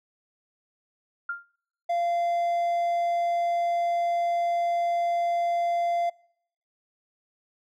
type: tone with exponential decay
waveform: sine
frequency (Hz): 1396.9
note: F6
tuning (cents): 0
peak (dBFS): -25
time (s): 1.29-1.5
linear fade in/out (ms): 5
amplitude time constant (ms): 44
type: tone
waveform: triangle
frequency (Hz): 690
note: F5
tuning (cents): -21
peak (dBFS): -21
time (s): 1.89-6.1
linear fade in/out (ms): 10
effects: noise-tail reverb RT60 0.7 s tail -25 dB re dry